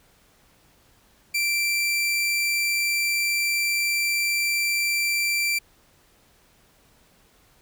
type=tone; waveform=sawtooth; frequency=2349 Hz; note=D7; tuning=in tune; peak=-18 dBFS; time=1.34-5.59 s; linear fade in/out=10 ms; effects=pink hiss -59 dBFS RMS until 7.61 s